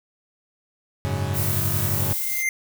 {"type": "chord", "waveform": "40% pulse", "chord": "F# suspended second", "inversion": "none", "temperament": "equal", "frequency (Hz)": [92.5, 103.83, 138.59], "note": ["F#2", "G#2", "C#3"], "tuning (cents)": [0, 0, 0], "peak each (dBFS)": [-26, -27, -27], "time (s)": [1.05, 2.13], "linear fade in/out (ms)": 0}
{"type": "noise", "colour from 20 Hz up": "violet", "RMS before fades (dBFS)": -26, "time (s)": [1.33, 2.45], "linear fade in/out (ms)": 50}
{"type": "tone with exponential growth", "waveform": "square", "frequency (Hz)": 2093, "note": "C7", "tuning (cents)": 0, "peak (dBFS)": -19, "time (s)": [2.03, 2.49], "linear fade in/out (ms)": 2, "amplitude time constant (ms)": 100}
{"effects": []}